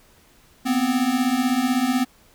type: beating tone pair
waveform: square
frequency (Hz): 242.7 / 258.7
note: B3 / C4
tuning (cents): -30 / -19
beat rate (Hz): 16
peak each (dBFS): -24 / -21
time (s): 0.65-2.05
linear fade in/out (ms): 20
effects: pink hiss -55 dBFS RMS until 2.34 s